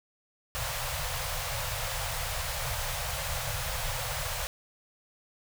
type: band-stop noise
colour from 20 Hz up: pink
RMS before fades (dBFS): -33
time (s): 0.55-4.47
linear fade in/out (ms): 0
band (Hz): 150 to 490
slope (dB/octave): 96
effects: none